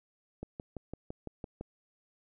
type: click train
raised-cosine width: 2 ms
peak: -26 dBFS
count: 8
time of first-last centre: 0.43-1.61 s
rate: 5.93 Hz
effects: none